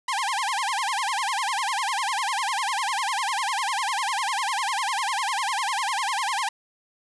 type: tone with vibrato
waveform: sawtooth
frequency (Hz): 920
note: A#5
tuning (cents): -23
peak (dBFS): -20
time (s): 0.08-6.49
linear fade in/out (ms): 5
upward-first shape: sine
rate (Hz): 10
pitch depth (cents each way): 290
effects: resampled to 24000 Hz + 9-bit